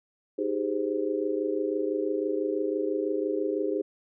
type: chord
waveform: sine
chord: Ab major seventh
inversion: second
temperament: just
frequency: 311.5 / 389.3 / 415.3 / 519.1 Hz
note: Eb4 / G4 / Ab4 / C5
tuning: +2 / -12 / 0 / -14 cents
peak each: -31 / -31 / -30 / -33 dBFS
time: 0.38-3.82 s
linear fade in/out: 10 ms
effects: none